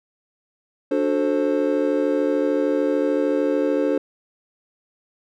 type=chord; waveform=triangle; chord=D dominant seventh; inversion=none; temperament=just; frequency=293.7 / 367.1 / 440.5 / 528.6 Hz; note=D4 / F#4 / A4 / C5; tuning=0 / -14 / +2 / +18 cents; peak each=-20 / -25 / -22 / -21 dBFS; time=0.91-3.98 s; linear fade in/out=5 ms; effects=none